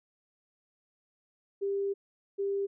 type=tone pair in turn; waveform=sine; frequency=397 / 397 Hz; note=G4 / G4; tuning=+22 / +22 cents; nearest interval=unison; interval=0 cents; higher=neither; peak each=-28 dBFS; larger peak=neither; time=1.61-1.94 / 2.38-2.67 s; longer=first; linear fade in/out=20 ms; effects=none